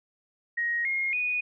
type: tone with pitch steps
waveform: sine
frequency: 1882 / 2142 / 2473 Hz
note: A#6 / C7 / D#7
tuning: +16 / +40 / -11 cents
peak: -25 dBFS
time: 0.57-1.41 s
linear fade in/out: 10 ms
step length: 280 ms
effects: none